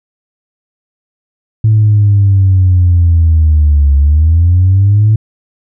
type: linear two-way sweep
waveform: sine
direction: down then up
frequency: 110 to 69.3 to 110 Hz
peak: -3 dBFS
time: 1.64-5.16 s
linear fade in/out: 5 ms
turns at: 3.96 s
effects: tanh soft clip ceiling -1 dBFS